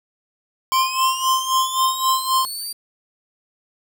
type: tone with tremolo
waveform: square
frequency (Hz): 1046.5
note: C6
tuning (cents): 0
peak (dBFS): -15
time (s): 0.72-2.45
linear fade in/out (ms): 0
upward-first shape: sine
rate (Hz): 3.8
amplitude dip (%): 80
type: linear sweep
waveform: 20% pulse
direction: up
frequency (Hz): 2288 to 4699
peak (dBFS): -21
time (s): 0.72-2.73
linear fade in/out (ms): 10
effects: 8-bit